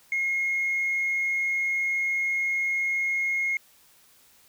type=tone; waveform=sine; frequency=2153 Hz; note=C7; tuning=49 cents sharp; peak=-22 dBFS; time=0.12-3.57 s; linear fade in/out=2 ms; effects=tanh soft clip ceiling -20 dBFS + white hiss -58 dBFS RMS until 4.48 s